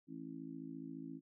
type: harmonic tone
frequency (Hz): 54.5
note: A1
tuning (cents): -16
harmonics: 3 / 4 / 5 / 6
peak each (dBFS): -52 / -55 / -47 / -52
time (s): 0.07-1.21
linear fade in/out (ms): 50
effects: none